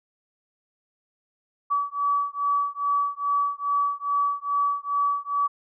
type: beating tone pair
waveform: sine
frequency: 1143 / 1145.4 Hz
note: D6 / D6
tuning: -47 / -44 cents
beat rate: 2.4 Hz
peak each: -25 dBFS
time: 1.7-5.48 s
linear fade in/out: 20 ms
effects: none